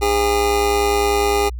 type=tone with amplitude modulation; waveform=25% pulse; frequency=406.7 Hz; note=G#4; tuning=36 cents flat; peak=-9 dBFS; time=0.01-1.5 s; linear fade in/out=20 ms; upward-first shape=sine; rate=110 Hz; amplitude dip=55%; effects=added 60 Hz sine -25 dBFS peak until 1.59 s